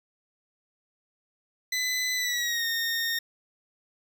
20% pulse tone with pitch glide, 2008 to 1841.3 Hz, B6 to A#6, +28 to -22 cents, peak -21 dBFS, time 1.72-3.19 s, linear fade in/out 5 ms, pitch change -150 cents, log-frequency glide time 2.15-2.66 s, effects none

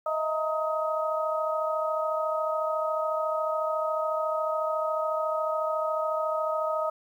sine tone cluster, 627 / 661 / 925 / 1261 Hz, D#5 / E5 / A#5 / D#6, +13 / +5 / -14 / +23 cents, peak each -28 / -36 / -35 / -30 dBFS, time 0.06-6.9 s, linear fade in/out 5 ms, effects 10-bit

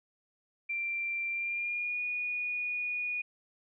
sine tone with pitch glide, 2361 to 2456 Hz, D7 to D#7, +9 to -23 cents, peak -31 dBFS, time 0.69-3.22 s, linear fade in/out 10 ms, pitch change +68 cents, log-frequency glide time 1.29-2.01 s, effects none

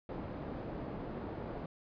white low-pass noise, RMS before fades -42 dBFS, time 0.09-1.66 s, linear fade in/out 2 ms, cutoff 500 Hz, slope 12 dB/octave, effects resampled to 11025 Hz

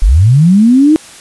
sine linear sweep, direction up, 36.08 to 320 Hz, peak -3 dBFS, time 0.02-0.96 s, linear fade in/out 0 ms, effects white hiss -34 dBFS RMS until 1.2 s + resampled to 24000 Hz

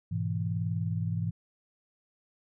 sine chord, E major, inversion first, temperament equal, 103.83 / 123.47 / 164.81 Hz, G#2 / B2 / E3, 0 / 0 / 0 cents, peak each -31 / -36 / -32 dBFS, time 0.11-1.31 s, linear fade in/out 10 ms, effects none

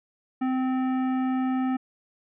sine tone with hard clipping, 258.8 Hz, C4, 19 cents flat, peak -25 dBFS, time 0.41-1.77 s, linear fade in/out 10 ms, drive 13 dB, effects resampled to 8000 Hz

